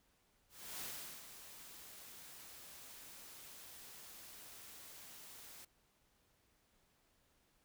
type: noise with ADSR envelope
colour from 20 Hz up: white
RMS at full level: -45 dBFS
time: 0.49-5.65 s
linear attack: 320 ms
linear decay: 410 ms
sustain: -10 dB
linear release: 6 ms
effects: pink hiss -75 dBFS RMS until 7.64 s

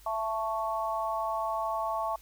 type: chord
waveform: sine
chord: A major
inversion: second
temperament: equal with one note detuned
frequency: 666.9 / 880 / 1108.7 Hz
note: E5 / A5 / C#6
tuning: +20 / 0 / 0 cents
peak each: -33 dBFS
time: 0.06-2.16 s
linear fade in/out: 5 ms
effects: added 50 Hz sine -54 dBFS peak until 2.21 s + white hiss -58 dBFS RMS until 2.21 s

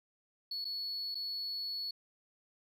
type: tone with dropouts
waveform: sine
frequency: 4400 Hz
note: C#8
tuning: 14 cents flat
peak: -34 dBFS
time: 0.51-1.91 s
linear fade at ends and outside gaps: 5 ms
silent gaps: 0.645-0.651 / 1.146-1.152 s
effects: tanh soft clip ceiling -34 dBFS

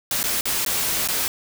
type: noise with dropouts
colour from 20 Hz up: white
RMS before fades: -23 dBFS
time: 0.11-1.28 s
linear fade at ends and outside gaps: 1 ms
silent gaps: 0.23-0.239 / 0.41-0.455 / 0.649-0.662 / 1.076-1.086 s
effects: none

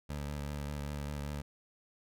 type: tone with vibrato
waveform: 20% pulse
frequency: 72.5 Hz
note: D2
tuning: 22 cents flat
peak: -32 dBFS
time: 0.09-1.42 s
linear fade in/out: 10 ms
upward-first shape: sine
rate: 5.1 Hz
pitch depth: 28 cents each way
effects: none

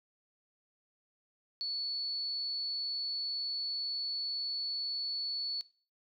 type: tone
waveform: sine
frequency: 4431 Hz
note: C#8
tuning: 2 cents flat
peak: -33 dBFS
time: 1.61-5.61 s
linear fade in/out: 0 ms
effects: noise-tail reverb RT60 0.4 s tail -19 dB re dry

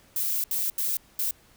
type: noise bursts at uneven times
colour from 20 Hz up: violet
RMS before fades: -27 dBFS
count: 4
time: 0.16-0.44 / 0.51-0.7 / 0.78-0.97 / 1.19-1.31 s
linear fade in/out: 2 ms
effects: pink hiss -58 dBFS RMS until 1.56 s

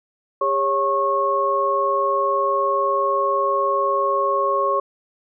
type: tone cluster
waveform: sine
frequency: 403 / 553 / 1093 Hz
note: G4 / C#5 / C#6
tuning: +48 / -4 / -25 cents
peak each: -25 / -22 / -19 dBFS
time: 0.41-4.8 s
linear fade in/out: 5 ms
effects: none

